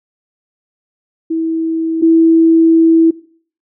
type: tone pair in turn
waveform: sine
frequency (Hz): 325 / 327.3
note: E4 / E4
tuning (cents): -24 / -12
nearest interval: unison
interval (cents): 12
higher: second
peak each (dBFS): -13 / -5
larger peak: second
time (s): 1.3-2.02 / 2.02-3.11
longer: second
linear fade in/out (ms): 10
effects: noise-tail reverb RT60 0.5 s tail -20 dB re dry